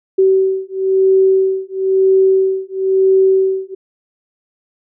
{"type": "beating tone pair", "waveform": "sine", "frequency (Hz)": [381.5, 382.5], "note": ["G4", "G4"], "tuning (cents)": [-47, -42], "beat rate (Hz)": 1, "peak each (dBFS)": -13, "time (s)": [0.18, 3.75], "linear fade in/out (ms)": 10, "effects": []}